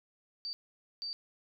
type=tone bursts at uneven times; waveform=sine; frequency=4628 Hz; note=D8; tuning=26 cents flat; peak=-36 dBFS; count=2; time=0.45-0.53 / 1.02-1.13 s; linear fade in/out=0 ms; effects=none